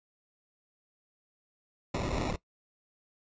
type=noise with sample-and-hold; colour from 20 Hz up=pink; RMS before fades=-32 dBFS; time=1.94-2.36 s; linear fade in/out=2 ms; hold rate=1575 Hz; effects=noise-tail reverb RT60 0.1 s tail -19 dB re dry + resampled to 16000 Hz